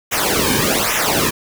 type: noise with flanger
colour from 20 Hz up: pink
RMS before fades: -17 dBFS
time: 0.11-1.31 s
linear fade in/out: 20 ms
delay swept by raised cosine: 0.22 to 1.52 ms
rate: 1.2 Hz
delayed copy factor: -0.85
effects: none